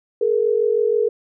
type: tone pair together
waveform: sine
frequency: 423.7 / 470 Hz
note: G#4 / A#4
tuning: +35 / +14 cents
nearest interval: major second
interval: 179 cents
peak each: -18 / -18 dBFS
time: 0.21-1.09 s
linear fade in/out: 5 ms
effects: none